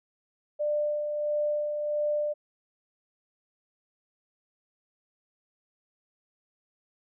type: tone with tremolo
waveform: sine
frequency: 595 Hz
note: D5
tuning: 22 cents sharp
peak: -24 dBFS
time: 0.59-2.34 s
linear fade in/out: 20 ms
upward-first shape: sine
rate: 1.5 Hz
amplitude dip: 40%
effects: none